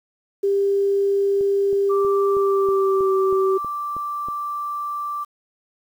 sine tone with pitch glide, 397.5 to 382.6 Hz, G4 to G4, +24 to -42 cents, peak -16 dBFS, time 0.43-3.58 s, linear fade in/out 10 ms, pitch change -66 cents, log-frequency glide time 2.3-3.13 s
click train, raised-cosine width 2 ms, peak -24 dBFS, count 10, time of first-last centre 1.41-4.285 s, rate 3.13 Hz
sine tone, 1172 Hz, D6, 4 cents flat, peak -24 dBFS, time 1.89-5.25 s, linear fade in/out 20 ms
effects 8-bit

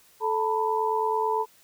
sine tone cluster, 436.7 / 895 / 984 Hz, A4 / A5 / B5, -13 / +29 / -7 cents, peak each -27 dBFS, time 0.2-1.46 s, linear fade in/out 50 ms, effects white hiss -58 dBFS RMS until 1.63 s

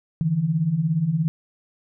sine beating tone pair, 146.83 / 163.83 Hz, D3 / E3, 0 / -10 cents, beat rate 17 Hz, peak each -25 / -20 dBFS, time 0.21-1.28 s, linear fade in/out 0 ms, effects none

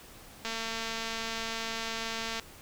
click train, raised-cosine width 0.2 ms, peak -18 dBFS, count 441, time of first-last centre 0.45-2.397 s, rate 226 Hz, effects pink hiss -51 dBFS RMS until 2.61 s

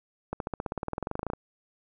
accelerating click train, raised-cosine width 1 ms, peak -17 dBFS, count 21, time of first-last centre 0.33-1.334 s, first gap 72 ms, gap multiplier 0.96, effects none

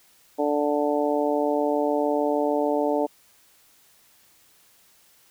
harmonic tone, 146.83 Hz, D3, in tune, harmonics 2 / 3 / 4 / 5 / 6, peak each -26 / -26 / -25 / -30 / -30 dBFS, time 0.38-3.07 s, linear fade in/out 20 ms, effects white hiss -58 dBFS RMS until 5.3 s

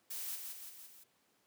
blue noise with echo, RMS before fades -42 dBFS, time 0.1-0.36 s, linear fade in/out 10 ms, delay 170 ms, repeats 4, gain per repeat -4 dB, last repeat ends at 1.04 s, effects pink hiss -73 dBFS RMS until 1.46 s + high-pass 200 Hz 12 dB/octave

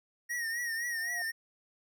square tone with vibrato, 1867 Hz, A#6, 2 cents sharp, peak -33 dBFS, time 0.29-1.32 s, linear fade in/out 20 ms, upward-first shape triangle, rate 3.9 Hz, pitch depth 80 cents each way
sine tone with exponential growth, 703 Hz, F5, 11 cents sharp, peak -40 dBFS, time 0.79-1.22 s, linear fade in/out 1 ms, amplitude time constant 93 ms
effects none

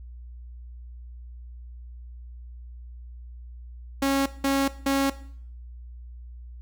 sawtooth tone bursts, 274.1 Hz, C#4, 19 cents flat, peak -17 dBFS, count 3, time 4.02-5.1 s, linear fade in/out 5 ms, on 240 ms, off 180 ms, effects noise-tail reverb RT60 0.6 s tail -17 dB re dry + added 60 Hz sine -39 dBFS peak until 6.61 s

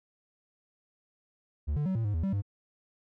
triangle tone with pitch steps, 73.5 / 147.6 / 188.6 / 113.3 / 103.5 / 80.7 / 194 / 100.3 Hz, D2 / D3 / F#3 / A#2 / G#2 / E2 / G3 / G2, +2 / +9 / +33 / -49 / -5 / -36 / -18 / +40 cents, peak -25 dBFS, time 1.67-2.422 s, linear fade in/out 20 ms, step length 94 ms, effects none

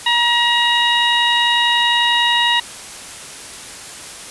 harmonic tone, 951 Hz, A#5, 34 cents sharp, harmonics 1 / 2 / 3 / 4, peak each -18 / -18 / -18 / -18 dBFS, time 0.06-2.6 s, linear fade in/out 5 ms, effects white hiss -33 dBFS RMS until 4.3 s + resampled to 24000 Hz

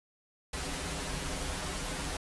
pink noise with comb filter, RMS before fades -36 dBFS, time 0.53-2.17 s, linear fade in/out 5 ms, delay 8.9 ms, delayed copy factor -0.9, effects resampled to 24000 Hz

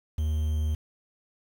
triangle tone, 77.1 Hz, D#2, 15 cents flat, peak -22 dBFS, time 0.18-0.75 s, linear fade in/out 5 ms, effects 8-bit

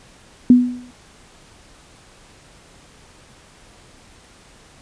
sine tone with exponential decay, 247 Hz, B3, in tune, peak -3 dBFS, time 0.5-0.91 s, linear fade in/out 2 ms, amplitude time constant 87 ms, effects pink hiss -48 dBFS RMS until 4.81 s + resampled to 22050 Hz

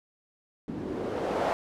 blue noise with low-pass filter sweep, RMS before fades -31 dBFS, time 0.68-1.53 s, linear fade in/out 0 ms, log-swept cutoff 230 to 730 Hz, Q 1.9, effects none

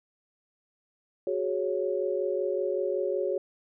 sine chord, F# suspended second, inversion none, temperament equal, 370 / 415.3 / 554.4 Hz, F#4 / G#4 / C#5, 0 / 0 / 0 cents, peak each -30 / -31 / -30 dBFS, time 1.27-3.38 s, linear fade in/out 2 ms, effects none

